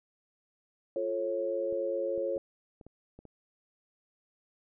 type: chord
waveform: sine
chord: F augmented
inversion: none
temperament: just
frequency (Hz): 349.2 / 436.5 / 545.7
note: F4 / A4 / C#5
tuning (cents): 0 / -14 / -27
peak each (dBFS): -36 / -36 / -31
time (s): 0.96-2.38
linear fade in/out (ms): 2
type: clicks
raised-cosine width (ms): 2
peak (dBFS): -36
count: 7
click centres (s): 1.726 / 2.178 / 2.365 / 2.812 / 2.866 / 3.19 / 3.253
effects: none